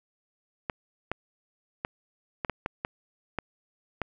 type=clicks; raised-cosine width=0.5 ms; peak=-14 dBFS; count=9; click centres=0.698 / 1.116 / 1.849 / 2.448 / 2.497 / 2.661 / 2.849 / 3.387 / 4.017 s; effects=none